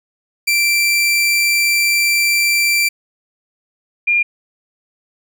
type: tone pair in turn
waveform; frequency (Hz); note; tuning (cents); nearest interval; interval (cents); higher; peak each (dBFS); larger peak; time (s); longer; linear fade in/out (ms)
sawtooth / sine; 2349 / 2407; D7 / D7; 0 / +42; unison; 42; second; -9 / -11; first; 0.47-2.89 / 4.07-4.23; first; 10
effects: none